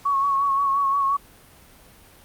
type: tone with vibrato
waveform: sine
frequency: 1108.7 Hz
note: C#6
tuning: in tune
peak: -18 dBFS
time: 0.05-1.17 s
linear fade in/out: 10 ms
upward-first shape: sine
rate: 5.7 Hz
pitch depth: 35 cents each way
effects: pink hiss -50 dBFS RMS until 2.24 s + Opus 48 kbps